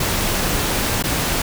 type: noise with dropouts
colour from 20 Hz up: pink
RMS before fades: -20 dBFS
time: 0-1.42 s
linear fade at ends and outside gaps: 5 ms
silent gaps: 1.026-1.038 s
effects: none